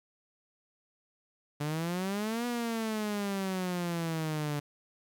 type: exponential two-way sweep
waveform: sawtooth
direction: up then down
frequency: 144.7 to 243.7 to 144.7 Hz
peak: -27 dBFS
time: 1.6-4.6 s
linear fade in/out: 10 ms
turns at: 2.46 s
effects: 11-bit